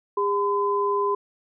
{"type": "tone pair together", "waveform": "sine", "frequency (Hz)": [404.6, 1015.4], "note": ["G#4", "B5"], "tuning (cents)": [-45, 48], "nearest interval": "octave + major third", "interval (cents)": 1593, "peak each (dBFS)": -23, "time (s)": [0.17, 1.15], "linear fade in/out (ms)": 5, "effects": []}